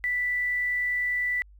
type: tone with quantisation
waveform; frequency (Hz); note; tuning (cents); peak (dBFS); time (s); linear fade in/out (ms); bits
sine; 1975; B6; 0; -24; 0.04-1.42; 0; 9
effects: added 50 Hz sine -49 dBFS peak until 1.59 s